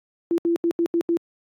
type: tone bursts at uneven times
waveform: sine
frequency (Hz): 338.8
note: E4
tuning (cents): +48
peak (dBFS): -17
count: 6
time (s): 0.31-0.38 / 0.45-0.56 / 0.64-0.71 / 0.79-0.86 / 0.94-1.01 / 1.09-1.17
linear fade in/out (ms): 0
effects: high-pass 200 Hz 12 dB/octave + AAC 48 kbps